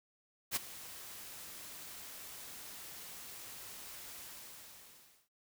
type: noise with ADSR envelope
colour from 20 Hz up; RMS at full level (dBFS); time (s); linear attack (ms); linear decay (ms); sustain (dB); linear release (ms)
white; -32; 0.51-5.29; 50; 17; -17; 1100
effects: noise-tail reverb RT60 0.1 s tail -23 dB re dry